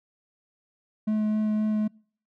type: tone with vibrato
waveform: triangle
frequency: 214.2 Hz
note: A3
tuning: 46 cents flat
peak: -20 dBFS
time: 1.07-1.88 s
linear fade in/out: 10 ms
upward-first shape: sine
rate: 3.8 Hz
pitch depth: 8 cents each way
effects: noise-tail reverb RT60 0.5 s tail -26 dB re dry